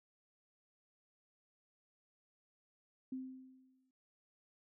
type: tone with exponential decay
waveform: sine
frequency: 260 Hz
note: C4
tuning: 11 cents flat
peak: -38 dBFS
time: 3.12-3.91 s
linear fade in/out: 5 ms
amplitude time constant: 170 ms
effects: none